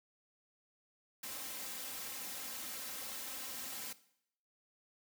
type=noise with comb filter; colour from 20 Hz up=white; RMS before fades=-44 dBFS; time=1.23-3.93 s; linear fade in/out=5 ms; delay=3.8 ms; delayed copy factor=+0.7; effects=noise-tail reverb RT60 0.7 s tail -17 dB re dry + high-pass 80 Hz 12 dB/octave